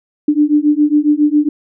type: beating tone pair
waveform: sine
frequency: 293.7 / 301 Hz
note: D4 / D4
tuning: 0 / +43 cents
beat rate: 7.3 Hz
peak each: -12 dBFS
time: 0.28-1.49 s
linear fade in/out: 5 ms
effects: none